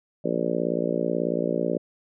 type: harmonic tone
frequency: 58.27 Hz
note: A#1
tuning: in tune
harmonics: 3 / 4 / 5 / 6 / 7 / 8 / 9 / 10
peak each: -31 / -31 / -31 / -31 / -31 / -31 / -31 / -31 dBFS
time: 0.24-1.78 s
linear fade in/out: 10 ms
effects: none

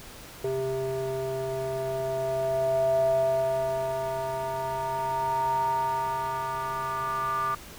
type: tone with band-pass filter sweep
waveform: square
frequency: 132.2 Hz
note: C3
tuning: 18 cents sharp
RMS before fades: -28 dBFS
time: 0.44-7.55 s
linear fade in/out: 5 ms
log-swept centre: 470 to 1200 Hz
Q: 9
effects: pink hiss -45 dBFS RMS until 7.78 s

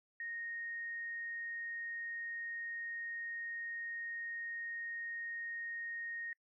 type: tone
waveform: sine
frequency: 1860 Hz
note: A#6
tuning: 4 cents flat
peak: -40 dBFS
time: 0.2-6.33 s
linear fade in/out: 2 ms
effects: noise-tail reverb RT60 0.1 s tail -26 dB re dry

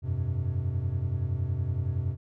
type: chord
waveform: triangle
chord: F suspended second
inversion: none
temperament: equal with one note detuned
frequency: 87.31 / 98 / 127.83 Hz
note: F2 / G2 / C3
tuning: 0 / 0 / -40 cents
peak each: -29 dBFS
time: 0.02-2.17 s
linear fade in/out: 50 ms
effects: none

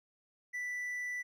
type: tone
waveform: triangle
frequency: 1975.5 Hz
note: B6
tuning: in tune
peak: -34 dBFS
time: 0.53-1.23 s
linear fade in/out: 20 ms
effects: none

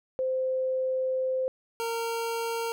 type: tone pair in turn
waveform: sine / 25% pulse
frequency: 519 / 460.5 Hz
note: C5 / A#4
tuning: -14 / -21 cents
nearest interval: major second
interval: 207 cents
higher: first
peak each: -25 dBFS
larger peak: neither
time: 0.19-1.48 / 1.8-2.72 s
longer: first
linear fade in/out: 0 ms
effects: none

